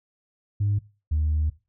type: tone pair in turn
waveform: sine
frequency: 102.3 / 76.64 Hz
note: G#2 / D#2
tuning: -26 / -26 cents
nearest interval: perfect fourth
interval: 500 cents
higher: first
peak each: -19 dBFS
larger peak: neither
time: 0.6-0.79 / 1.11-1.5 s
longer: second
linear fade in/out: 10 ms
effects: noise-tail reverb RT60 0.3 s tail -19 dB re dry + tanh soft clip ceiling -17 dBFS